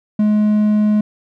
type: tone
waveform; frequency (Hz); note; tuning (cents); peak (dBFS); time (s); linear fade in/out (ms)
triangle; 211.2; G#3; +29; -9; 0.19-1.01; 5
effects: none